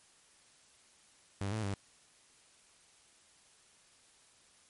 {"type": "tone with pitch steps", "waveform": "sawtooth", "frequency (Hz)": [99.1, 109.6, 99.2], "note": ["G2", "A2", "G2"], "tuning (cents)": [19, -6, 21], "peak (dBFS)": -30, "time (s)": [1.41, 1.74], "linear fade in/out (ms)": 0, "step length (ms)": 110, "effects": ["white hiss -64 dBFS RMS until 4.69 s", "MP3 48 kbps"]}